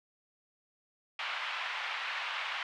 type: band-pass noise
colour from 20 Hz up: white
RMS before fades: -37 dBFS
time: 1.19-2.63 s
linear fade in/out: 2 ms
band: 800 to 3000 Hz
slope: 24 dB/octave
effects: none